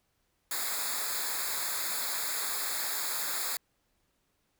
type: noise with comb filter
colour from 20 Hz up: white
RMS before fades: -33 dBFS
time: 0.51-3.57 s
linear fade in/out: 2 ms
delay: 0.34 ms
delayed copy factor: -1
effects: pink hiss -75 dBFS RMS until 4.59 s